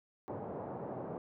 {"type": "band-pass noise", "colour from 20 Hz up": "white", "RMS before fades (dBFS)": -42, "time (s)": [0.28, 1.18], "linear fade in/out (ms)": 0, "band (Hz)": [100, 800], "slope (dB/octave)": 24, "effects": []}